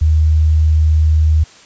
sine tone, 77.9 Hz, D#2, 3 cents sharp, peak -8 dBFS, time 0.01-1.44 s, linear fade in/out 10 ms, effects white hiss -42 dBFS RMS until 1.65 s + resampled to 16000 Hz

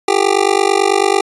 25% pulse tone with amplitude modulation, 396.8 Hz, G4, 21 cents sharp, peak -3 dBFS, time 0.08-1.21 s, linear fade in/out 5 ms, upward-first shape sine, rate 49.1 Hz, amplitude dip 100%, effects resampled to 24000 Hz

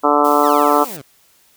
harmonic tone, 146.4 Hz, D3, 5 cents flat, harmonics 2 / 3 / 4 / 5 / 6 / 7 / 8 / 9, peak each -19 / -19 / -19 / -19 / -19 / -19 / -19 / -19 dBFS, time 0.03-0.85 s, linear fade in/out 20 ms
blue noise, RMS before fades -31 dBFS, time 0.24-0.97 s, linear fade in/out 10 ms
15% pulse exponential sweep, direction down, 2093 to 125.1 Hz, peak -25 dBFS, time 0.43-1.02 s, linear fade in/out 10 ms
effects white hiss -54 dBFS RMS until 1.56 s

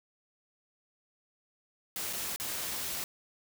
white noise with dropouts, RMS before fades -36 dBFS, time 1.96-3.04 s, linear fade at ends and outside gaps 1 ms, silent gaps 2.128-2.132 / 2.361-2.399 s, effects none

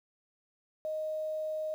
sine tone, 622.3 Hz, D#5, in tune, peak -32 dBFS, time 0.85-1.74 s, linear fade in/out 0 ms, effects 10-bit

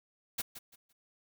white noise with echo, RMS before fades -34 dBFS, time 0.38-0.42 s, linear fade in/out 10 ms, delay 170 ms, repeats 3, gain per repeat -12 dB, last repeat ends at 0.93 s, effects none

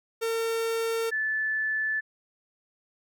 45% pulse / sine tone pair in turn, 454.8 / 1743.6 Hz, A#4 / A6, -43 / -16 cents, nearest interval octave + major seventh, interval 2327 cents, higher second, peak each -26 / -25 dBFS, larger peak second, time 0.21-1.11 / 1.11-2.01 s, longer neither, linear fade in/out 20 ms, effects none

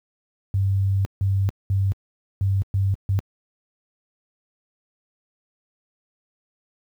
sine tone bursts at uneven times, 97.5 Hz, G2, 9 cents flat, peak -17 dBFS, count 6, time 0.54-1.05 / 1.21-1.49 / 1.7-1.92 / 2.41-2.62 / 2.74-2.94 / 3.09-3.19 s, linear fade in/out 0 ms, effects high-pass 60 Hz 12 dB/octave + 9-bit

